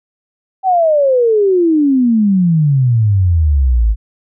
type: exponential sweep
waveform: sine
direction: down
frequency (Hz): 778 to 51.1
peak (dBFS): -8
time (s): 0.63-3.96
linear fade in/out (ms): 50
effects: none